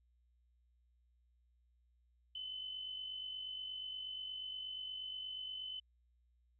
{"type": "tone with amplitude modulation", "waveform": "sine", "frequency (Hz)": 3031, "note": "F#7", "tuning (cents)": 41, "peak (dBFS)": -40, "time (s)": [2.35, 5.8], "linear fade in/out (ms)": 5, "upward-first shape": "sine", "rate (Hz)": 48.4, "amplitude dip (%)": 45, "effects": ["added 60 Hz sine -70 dBFS peak until 6.59 s"]}